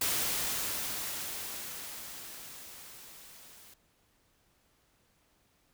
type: noise with level ramp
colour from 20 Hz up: white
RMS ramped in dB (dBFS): -30 to -55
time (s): 0.01-3.74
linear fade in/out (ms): 5
effects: pink hiss -70 dBFS RMS until 5.73 s